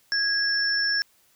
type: tone pair together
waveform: sine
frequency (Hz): 1651 / 5383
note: G#6 / E8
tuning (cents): -11 / +35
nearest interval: octave + minor sixth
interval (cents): 2046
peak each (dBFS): -24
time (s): 0.12-1.02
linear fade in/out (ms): 0
effects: white hiss -62 dBFS RMS until 1.35 s